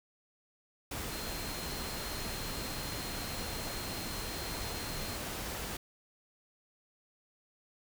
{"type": "tone in noise", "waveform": "sine", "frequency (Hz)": 4186, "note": "C8", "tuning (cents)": 0, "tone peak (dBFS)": -46, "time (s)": [1.12, 5.16], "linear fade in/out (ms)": 5, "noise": "pink", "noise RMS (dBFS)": -39, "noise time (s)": [0.91, 5.77], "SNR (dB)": -10, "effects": []}